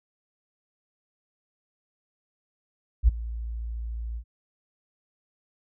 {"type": "tone with ADSR envelope", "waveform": "sine", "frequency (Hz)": 57, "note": "A#1", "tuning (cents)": -38, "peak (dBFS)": -11, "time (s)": [3.03, 4.24], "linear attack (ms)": 50, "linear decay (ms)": 16, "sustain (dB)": -19, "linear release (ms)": 72, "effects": []}